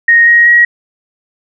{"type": "tone with pitch steps", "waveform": "sine", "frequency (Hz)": [1864.7, 1883.1, 1901.7], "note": ["A#6", "A#6", "A#6"], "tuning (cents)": [0, 17, 34], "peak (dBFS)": -3, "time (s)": [0.08, 0.65], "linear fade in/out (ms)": 5, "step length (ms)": 190, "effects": []}